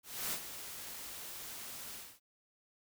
white noise with ADSR envelope, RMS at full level -36 dBFS, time 0.03-2.2 s, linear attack 290 ms, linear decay 70 ms, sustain -10 dB, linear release 260 ms, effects none

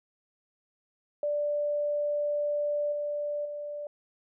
sine tone with level steps, 587.3 Hz, D5, in tune, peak -26 / -29 / -34 dBFS, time 1.23-3.87 s, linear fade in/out 2 ms, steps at 2.92 / 3.45 s, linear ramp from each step 5 ms, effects none

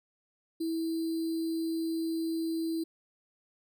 sine tone with sample-and-hold, 326.5 Hz, E4, 17 cents flat, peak -29 dBFS, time 0.6-2.84 s, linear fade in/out 10 ms, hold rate 4410 Hz, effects none

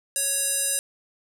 square tone with band-pass filter, 554.4 Hz, C#5, in tune, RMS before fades -25 dBFS, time 0.16-0.79 s, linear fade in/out 0 ms, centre 9400 Hz, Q 3.5, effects none

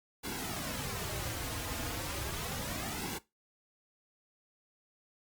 pink noise with flanger, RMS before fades -38 dBFS, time 0.23-3.19 s, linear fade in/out 20 ms, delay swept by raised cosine 1.6 to 5.3 ms, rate 0.34 Hz, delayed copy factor -0.75, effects noise-tail reverb RT60 0.2 s tail -18 dB re dry + Opus 48 kbps

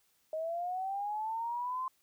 sine linear sweep, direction up, 622.3 to 1046.5 Hz, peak -33 dBFS, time 0.33-1.88 s, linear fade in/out 2 ms, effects white hiss -72 dBFS RMS until 2.02 s

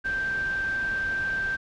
sine tone in noise, 1567 Hz, G6, 1 cent flat, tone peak -25 dBFS, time 0.04-1.57 s, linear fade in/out 20 ms, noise pink, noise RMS -39 dBFS, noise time 0.04-1.57 s, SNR +11 dB, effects low-pass 4000 Hz 12 dB/octave

